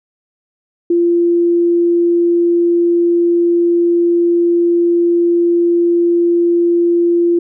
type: tone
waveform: sine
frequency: 344 Hz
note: F4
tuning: 26 cents flat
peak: -9 dBFS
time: 0.9-7.39 s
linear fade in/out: 5 ms
effects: none